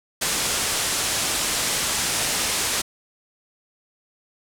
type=low-pass noise; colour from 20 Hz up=white; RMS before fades=-24 dBFS; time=0.21-2.82 s; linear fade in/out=10 ms; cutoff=10000 Hz; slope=24 dB/octave; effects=none